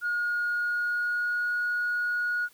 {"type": "tone with pitch glide", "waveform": "sine", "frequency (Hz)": [1435, 1449.2], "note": ["F6", "F#6"], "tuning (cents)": [47, -36], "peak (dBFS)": -24, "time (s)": [0.01, 2.49], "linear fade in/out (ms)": 50, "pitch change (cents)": 17, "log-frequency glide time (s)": [0.45, 1.57], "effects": ["tanh soft clip ceiling -22 dBFS", "white hiss -59 dBFS RMS until 2.53 s"]}